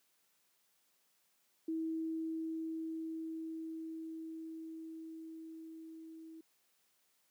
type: tone with level ramp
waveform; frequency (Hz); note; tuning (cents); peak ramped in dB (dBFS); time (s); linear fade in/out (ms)
sine; 322.7; E4; -37; -34 to -49; 1.68-6.41; 5
effects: white hiss -75 dBFS RMS until 7.3 s + high-pass 150 Hz 12 dB/octave